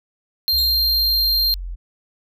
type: tone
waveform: square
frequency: 4186 Hz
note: C8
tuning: in tune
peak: -16 dBFS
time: 0.48-1.54 s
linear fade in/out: 0 ms
type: exponential sweep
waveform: sine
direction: down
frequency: 68.5 to 42.07 Hz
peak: -26 dBFS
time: 0.52-1.76 s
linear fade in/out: 20 ms
type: tone with exponential decay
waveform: 30% pulse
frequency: 3774 Hz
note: A#7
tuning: 21 cents sharp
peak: -22 dBFS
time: 0.58-0.84 s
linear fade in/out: 1 ms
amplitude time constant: 56 ms
effects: none